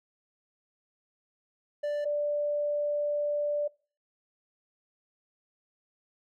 triangle / sine tone pair in turn, 587.3 / 587.3 Hz, D5 / D5, 0 / 0 cents, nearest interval unison, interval 0 cents, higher neither, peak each -26 dBFS, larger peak neither, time 1.83-2.05 / 2.05-3.68 s, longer second, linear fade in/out 10 ms, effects noise-tail reverb RT60 0.4 s tail -24 dB re dry

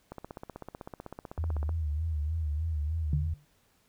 click train, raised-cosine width 1 ms, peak -26 dBFS, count 26, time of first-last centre 0.12-1.692 s, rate 15.9 Hz
sine tone with vibrato, 77.78 Hz, D#2, in tune, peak -28 dBFS, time 1.38-3.34 s, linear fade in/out 5 ms, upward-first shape sine, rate 3.3 Hz, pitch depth 100 cents each way
sine tone with exponential decay, 146.5 Hz, D3, 4 cents flat, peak -23 dBFS, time 3.13-3.45 s, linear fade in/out 2 ms, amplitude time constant 69 ms
effects pink hiss -68 dBFS RMS until 3.88 s

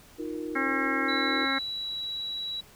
sine chord, Eb suspended second, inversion none, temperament just, 311.1 / 350 / 466.7 Hz, Eb4 / F4 / Bb4, 0 / +4 / +2 cents, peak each -34 / -37 / -38 dBFS, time 0.18-1.46 s, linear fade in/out 20 ms
harmonic tone, 270 Hz, C#4, 45 cents flat, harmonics 1 / 2 / 3 / 4 / 5 / 6 / 7 / 8, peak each -32 / -39 / -38 / -37 / -32 / -32 / -35 / -32 dBFS, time 0.55-1.59 s, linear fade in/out 10 ms
sine tone with pitch glide, 3951 to 3906 Hz, B7 to B7, 0 to -20 cents, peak -31 dBFS, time 1.08-2.61 s, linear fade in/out 10 ms, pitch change -20 cents, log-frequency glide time 1.21-2 s
effects pink hiss -54 dBFS RMS until 2.75 s

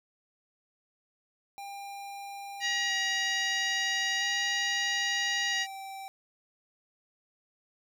square tone with vibrato, 788 Hz, G5, 9 cents sharp, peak -40 dBFS, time 1.58-6.08 s, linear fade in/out 0 ms, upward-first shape square, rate 0.38 Hz, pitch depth 23 cents each way
harmonic tone, 952 Hz, A#5, 36 cents sharp, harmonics 2 / 3 / 4 / 5 / 6 / 7, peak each -30 / -34 / -36 / -38 / -40 / -41 dBFS, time 2.6-5.67 s, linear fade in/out 50 ms
effects none

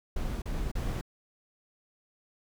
brown noise bursts, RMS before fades -32 dBFS, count 3, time 0.16-1.012 s, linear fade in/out 5 ms, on 260 ms, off 36 ms, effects none

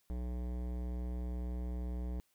sine tone with hard clipping, 61 Hz, B1, 21 cents flat, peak -38 dBFS, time 0.1-2.2 s, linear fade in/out 0 ms, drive 17 dB, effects white hiss -75 dBFS RMS until 2.34 s

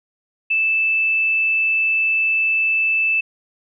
sine tone, 2635 Hz, E7, 1 cent flat, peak -15 dBFS, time 0.5-3.21 s, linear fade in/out 10 ms, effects none

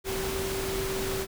sine tone in noise, 384.7 Hz, G4, 33 cents flat, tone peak -31 dBFS, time 0.04-1.27 s, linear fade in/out 50 ms, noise pink, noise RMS -33 dBFS, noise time 0.04-1.27 s, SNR -1 dB, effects none

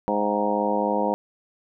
harmonic tone with a mistuned harmonic, 103.83 Hz, G#2, in tune, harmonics 2 / 3 / 4 / 5 / 6 / 7 / 8 / 9, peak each -28 / -30 / -31 / -26 / -31 / -30 / -31 / -27 dBFS, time 0.08-1.14 s, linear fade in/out 0 ms, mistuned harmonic 8, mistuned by -49 cents, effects none

